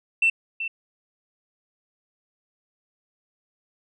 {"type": "tone with echo", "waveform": "sine", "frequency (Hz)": 2684, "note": "E7", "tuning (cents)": 31, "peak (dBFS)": -15, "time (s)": [0.22, 0.3], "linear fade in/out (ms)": 5, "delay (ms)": 380, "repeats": 1, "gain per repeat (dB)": -11, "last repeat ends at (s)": 0.68, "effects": ["tanh soft clip ceiling -12 dBFS"]}